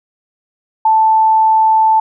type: tone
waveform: sine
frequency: 880 Hz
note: A5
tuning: in tune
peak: -7 dBFS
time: 0.85-2 s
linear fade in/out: 5 ms
effects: none